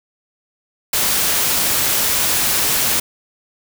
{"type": "noise", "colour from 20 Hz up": "white", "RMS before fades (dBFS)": -17, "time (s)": [0.93, 3], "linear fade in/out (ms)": 5, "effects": []}